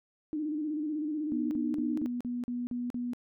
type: tone with vibrato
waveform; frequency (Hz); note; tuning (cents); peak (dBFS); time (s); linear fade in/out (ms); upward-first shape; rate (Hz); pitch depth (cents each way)
sine; 303.7; D#4; -42; -30; 0.33-2.06; 0; square; 16; 52
type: tone bursts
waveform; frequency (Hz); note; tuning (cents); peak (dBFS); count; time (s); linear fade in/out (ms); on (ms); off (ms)
sine; 243.6; B3; -24; -31; 8; 1.32-3.134; 0; 190; 42
effects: none